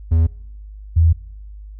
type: tone pair in turn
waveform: triangle / sine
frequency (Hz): 81.5 / 82.11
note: E2 / E2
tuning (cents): -19 / -6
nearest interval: unison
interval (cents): 13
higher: second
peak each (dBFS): -9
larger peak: neither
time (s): 0.11-0.27 / 0.96-1.13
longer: second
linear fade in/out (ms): 10
effects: noise-tail reverb RT60 1.0 s tail -25 dB re dry + added 51 Hz sine -33 dBFS peak until 1.79 s